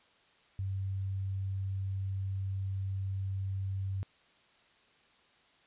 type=tone; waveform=sine; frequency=96.6 Hz; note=G2; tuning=25 cents flat; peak=-32 dBFS; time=0.59-4.03 s; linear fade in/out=0 ms; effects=white hiss -65 dBFS RMS until 5.66 s + resampled to 8000 Hz